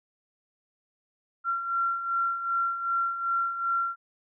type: beating tone pair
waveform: sine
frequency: 1367 / 1369.6 Hz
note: F6 / F6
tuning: -37 / -34 cents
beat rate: 2.6 Hz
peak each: -33 / -26 dBFS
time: 1.44-3.96 s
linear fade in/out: 50 ms
effects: none